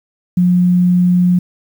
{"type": "tone", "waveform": "sine", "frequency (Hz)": 178.8, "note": "F3", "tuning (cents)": 41, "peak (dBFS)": -8, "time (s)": [0.37, 1.39], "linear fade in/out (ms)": 5, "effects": ["7-bit"]}